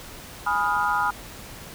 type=chord; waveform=sine; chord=F half-diminished seventh; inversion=first; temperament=equal with one note detuned; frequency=830.6 / 987.8 / 1244.5 / 1412.3 Hz; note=Ab5 / Cb6 / Eb6 / F6; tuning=0 / 0 / 0 / +19 cents; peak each=-26 dBFS; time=0.46-1.11 s; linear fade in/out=10 ms; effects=pink hiss -41 dBFS RMS until 1.74 s